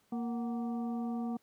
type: harmonic tone with a mistuned harmonic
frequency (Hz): 233.2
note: A#3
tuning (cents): +1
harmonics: 1 / 2 / 3 / 4 / 5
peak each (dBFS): -33 / -47 / -44 / -56 / -53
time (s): 0.12-1.37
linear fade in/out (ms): 5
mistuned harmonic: 3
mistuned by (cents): +97
effects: pink hiss -71 dBFS RMS until 1.42 s + high-pass 100 Hz 12 dB/octave